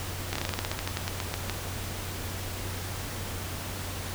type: slowing click train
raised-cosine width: 0.2 ms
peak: -12 dBFS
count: 17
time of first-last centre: 0.33-1.497 s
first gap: 25 ms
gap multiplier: 1.13
effects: added 92 Hz sine -37 dBFS peak until 4.14 s + pink hiss -37 dBFS RMS until 4.14 s